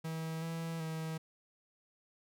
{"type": "tone with pitch steps", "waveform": "45% pulse", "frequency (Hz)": [161.2, 164.6, 160.1], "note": ["E3", "E3", "D#3"], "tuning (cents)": [-38, -2, 50], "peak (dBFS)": -37, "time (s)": [0.04, 1.18], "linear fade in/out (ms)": 10, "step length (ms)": 380, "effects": []}